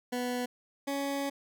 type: tone pair in turn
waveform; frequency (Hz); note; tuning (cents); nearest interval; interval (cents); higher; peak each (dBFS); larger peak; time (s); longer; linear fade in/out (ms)
20% pulse; 246.9 / 279.1; B3 / C#4; 0 / +12; major second; 212; second; -26; neither; 0.12-0.46 / 0.87-1.3; second; 10
effects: none